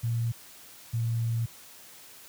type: tone pair in turn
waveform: sine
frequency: 116.54 / 115.47 Hz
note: A#2 / A#2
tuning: 0 / -16 cents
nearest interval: unison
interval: 16 cents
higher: first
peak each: -25 dBFS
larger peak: neither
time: 0.03-0.32 / 0.93-1.46 s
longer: second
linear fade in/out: 10 ms
effects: white hiss -50 dBFS RMS until 2.28 s + high-pass 60 Hz 12 dB/octave